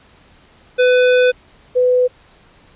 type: tone pair in turn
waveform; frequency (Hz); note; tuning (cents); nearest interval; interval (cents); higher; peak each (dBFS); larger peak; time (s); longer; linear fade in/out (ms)
square / sine; 500 / 500; B4 / B4; +21 / +21; unison; 0; neither; -10; neither; 0.78-1.32 / 1.75-2.08; first; 20
effects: pink hiss -49 dBFS RMS until 2.75 s + resampled to 8000 Hz